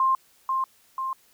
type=tone with echo; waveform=sine; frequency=1056 Hz; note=C6; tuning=16 cents sharp; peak=-18 dBFS; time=0-0.15 s; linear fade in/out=2 ms; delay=490 ms; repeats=2; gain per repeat=-4 dB; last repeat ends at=1.13 s; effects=white hiss -60 dBFS RMS until 1.33 s